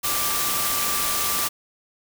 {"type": "tone in noise", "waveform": "sine", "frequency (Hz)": 1174.7, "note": "D6", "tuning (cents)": 0, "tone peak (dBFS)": -30, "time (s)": [0.03, 1.49], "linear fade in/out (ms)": 20, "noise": "white", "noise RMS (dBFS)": -24, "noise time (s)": [0.03, 1.49], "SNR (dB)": -9, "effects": []}